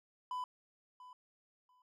triangle tone with echo, 1000 Hz, B5, 21 cents sharp, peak -35 dBFS, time 0.31-0.44 s, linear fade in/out 2 ms, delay 690 ms, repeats 2, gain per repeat -15 dB, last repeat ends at 1.82 s, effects none

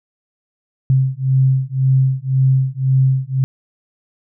sine beating tone pair, 131.4 / 133.3 Hz, C3 / C3, +8 / +33 cents, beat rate 1.9 Hz, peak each -15 dBFS, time 0.9-3.44 s, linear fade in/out 0 ms, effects none

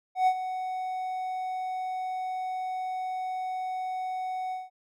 triangle tone with ADSR envelope, 744 Hz, F#5, 9 cents sharp, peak -16 dBFS, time 0.15-4.7 s, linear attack 120 ms, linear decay 65 ms, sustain -12 dB, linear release 180 ms, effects none

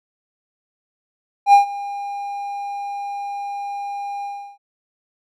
triangle tone with ADSR envelope, 806 Hz, G5, 48 cents sharp, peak -3 dBFS, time 1.46-4.58 s, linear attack 72 ms, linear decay 120 ms, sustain -20 dB, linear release 340 ms, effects none

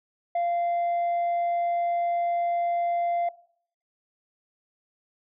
sine tone, 692 Hz, F5, 16 cents flat, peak -20 dBFS, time 0.35-3.29 s, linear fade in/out 5 ms, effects noise-tail reverb RT60 0.6 s tail -21 dB re dry + tanh soft clip ceiling -22 dBFS

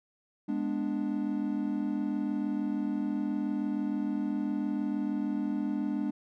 triangle chord, G# diminished, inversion none, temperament equal, 207.7 / 246.9 / 293.7 Hz, G#3 / B3 / D4, 0 / 0 / 0 cents, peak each -31 / -33 / -30 dBFS, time 0.48-6.11 s, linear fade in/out 10 ms, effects none

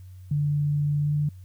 sine tone with pitch glide, 146.3 to 147.91 Hz, D3 to D3, -6 to +13 cents, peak -21 dBFS, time 0.31-1.29 s, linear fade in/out 5 ms, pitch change +19 cents, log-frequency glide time 0.98-1.13 s, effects added 92 Hz sine -41 dBFS peak until 1.44 s + white hiss -65 dBFS RMS until 1.44 s

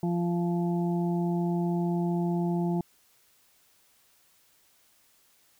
harmonic tone, 172.9 Hz, F3, 17 cents flat, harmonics 1 / 2 / 4 / 5, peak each -26 / -31 / -38 / -40 dBFS, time 0.03-2.81 s, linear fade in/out 2 ms, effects white hiss -64 dBFS RMS until 5.59 s

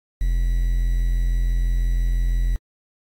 triangle tone with quantisation, 43 Hz, F1, 26 cents flat, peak -15 dBFS, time 0.21-2.56 s, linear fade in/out 0 ms, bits 7, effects AAC 64 kbps

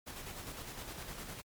pink noise with tremolo, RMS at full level -44 dBFS, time 0.06-1.42 s, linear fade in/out 20 ms, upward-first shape square, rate 9.8 Hz, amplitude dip 35%, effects MP3 96 kbps

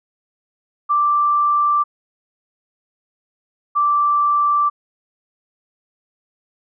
sine tone pair in turn, 1174.7 / 1170.4 Hz, D6 / D6, 0 / -6 cents, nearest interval unison, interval 6 cents, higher first, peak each -13 dBFS, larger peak neither, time 0.89-1.84 / 3.75-4.7 s, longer neither, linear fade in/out 20 ms, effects none

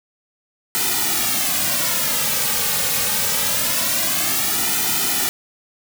white noise with flanger, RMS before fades -20 dBFS, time 0.75-5.29 s, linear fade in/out 0 ms, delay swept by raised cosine 1.8 to 3 ms, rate 0.24 Hz, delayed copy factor -0.9, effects none

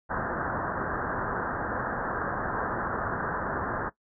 white low-pass noise, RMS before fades -31 dBFS, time 0.09-3.9 s, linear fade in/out 20 ms, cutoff 1700 Hz, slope 96 dB/octave, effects noise-tail reverb RT60 0.1 s tail -17 dB re dry

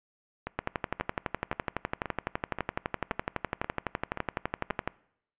two click trains, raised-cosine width 0.5 ms, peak -18 / -13 dBFS, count 9 / 52, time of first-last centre 0.47-4.703 / 0.59-4.876 s, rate 1.89 / 11.9 Hz, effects noise-tail reverb RT60 0.7 s tail -22 dB re dry + resampled to 8000 Hz

